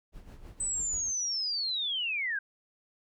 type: noise with tremolo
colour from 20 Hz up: brown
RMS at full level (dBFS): -44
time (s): 0.12-1.12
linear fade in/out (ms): 50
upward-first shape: sine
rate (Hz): 6.3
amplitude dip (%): 65
type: linear sweep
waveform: sine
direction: down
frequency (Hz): 8140 to 1549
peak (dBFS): -29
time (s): 0.6-2.39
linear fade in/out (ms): 5
effects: none